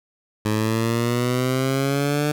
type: exponential sweep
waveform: 15% pulse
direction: up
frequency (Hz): 106.2 to 150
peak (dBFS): -13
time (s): 0.45-2.32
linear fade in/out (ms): 5
effects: none